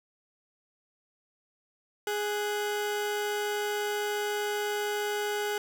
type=tone pair together; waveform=30% pulse; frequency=415.3 / 1480 Hz; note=G#4 / F#6; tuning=0 / 0 cents; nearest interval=octave + minor seventh; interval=2200 cents; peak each=-27 / -33 dBFS; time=2.07-5.58 s; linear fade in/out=2 ms; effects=none